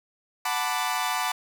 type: chord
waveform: sawtooth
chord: B minor seventh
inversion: second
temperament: equal with one note detuned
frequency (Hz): 740 / 880 / 993.5 / 1174.7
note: F#5 / A5 / B5 / D6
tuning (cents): 0 / 0 / +10 / 0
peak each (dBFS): -27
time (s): 0.45-1.32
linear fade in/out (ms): 5
effects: none